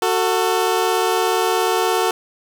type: tone pair together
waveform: 20% pulse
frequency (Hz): 370 / 447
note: F#4 / A4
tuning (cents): 0 / +27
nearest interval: minor third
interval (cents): 327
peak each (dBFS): -14 / -14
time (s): 0.02-2.11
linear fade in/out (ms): 2
effects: none